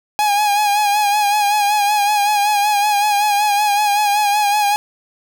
45% pulse tone with vibrato, 827 Hz, G#5, 8 cents flat, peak -13 dBFS, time 0.19-4.76 s, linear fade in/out 0 ms, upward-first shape sine, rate 5.3 Hz, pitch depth 44 cents each way, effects none

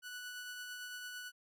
sawtooth tone with tremolo, 1480 Hz, F#6, in tune, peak -39 dBFS, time 0.02-1.32 s, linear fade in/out 50 ms, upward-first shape triangle, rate 8.9 Hz, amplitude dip 30%, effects none

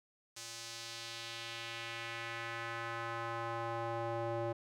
square tone with band-pass filter sweep, 115.9 Hz, A#2, 10 cents flat, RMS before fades -41 dBFS, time 0.36-4.53 s, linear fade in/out 10 ms, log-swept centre 6300 to 570 Hz, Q 1.4, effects none

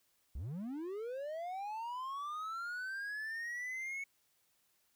triangle linear sweep, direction up, 51.91 to 2217 Hz, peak -37 dBFS, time 0.35-4.04 s, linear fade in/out 5 ms, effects white hiss -75 dBFS RMS until 4.95 s

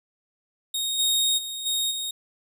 sawtooth tone with level steps, 3729 Hz, A#7, in tune, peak -22 / -17 / -28 / -20 / -25 dBFS, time 0.74-2.11 s, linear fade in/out 5 ms, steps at 0.98 / 1.37 / 1.65 / 1.9 s, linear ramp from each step 20 ms, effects none

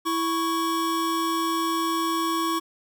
square tone pair together, 330 / 1110 Hz, E4 / C#6, +2 / +2 cents, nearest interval octave + major sixth, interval 2100 cents, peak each -27 / -26 dBFS, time 0.05-2.6 s, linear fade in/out 20 ms, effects none

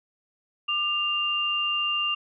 sine tone pair together, 1196 / 2794 Hz, D6 / F7, +31 / 0 cents, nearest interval octave + minor third, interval 1469 cents, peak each -30 / -24 dBFS, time 0.68-2.15 s, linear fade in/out 10 ms, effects none

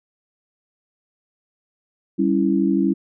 sine chord, C# diminished, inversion second, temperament equal, 196 / 277.2 / 329.6 Hz, G3 / C#4 / E4, 0 / 0 / 0 cents, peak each -20 dBFS, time 2.18-2.94 s, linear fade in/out 20 ms, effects none

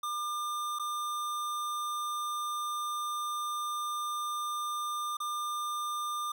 square tone with dropouts, 1200 Hz, D6, 37 cents sharp, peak -33 dBFS, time 0.03-6.32 s, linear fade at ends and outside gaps 5 ms, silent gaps 0.788-0.795 / 5.17-5.201 s, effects none

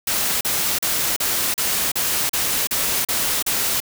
white noise bursts, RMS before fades -21 dBFS, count 10, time 0.07-3.803 s, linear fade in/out 5 ms, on 340 ms, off 37 ms, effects none

